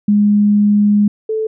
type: tone pair in turn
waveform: sine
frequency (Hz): 206.7 / 438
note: G#3 / A4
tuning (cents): -8 / -8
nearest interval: octave + minor second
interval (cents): 1300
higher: second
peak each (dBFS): -8 / -15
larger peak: first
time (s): 0.08-1.08 / 1.29-1.47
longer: first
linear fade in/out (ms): 5
effects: none